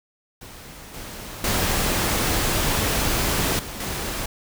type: noise with level steps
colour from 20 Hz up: pink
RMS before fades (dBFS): -41 / -36 / -22 / -34 / -28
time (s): 0.41-4.26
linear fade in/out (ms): 5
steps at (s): 0.94 / 1.44 / 3.59 / 3.8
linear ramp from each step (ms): 2
effects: none